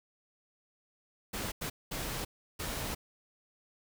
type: noise bursts at uneven times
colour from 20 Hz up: pink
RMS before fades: -37 dBFS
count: 4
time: 1.33-1.52 / 1.61-1.7 / 1.91-2.25 / 2.59-2.95 s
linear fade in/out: 10 ms
effects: none